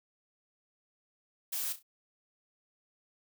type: noise with echo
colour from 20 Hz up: blue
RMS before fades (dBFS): -35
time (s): 1.52-1.73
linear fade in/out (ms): 10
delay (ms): 33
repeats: 3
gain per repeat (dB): -10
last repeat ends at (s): 1.829
effects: none